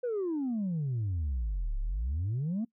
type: exponential two-way sweep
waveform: sine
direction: down then up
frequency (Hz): 510 to 33 to 238.6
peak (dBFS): -27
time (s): 0.03-2.65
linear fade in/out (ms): 10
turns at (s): 1.78
effects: noise-tail reverb RT60 0.1 s tail -23 dB re dry + tanh soft clip ceiling -27 dBFS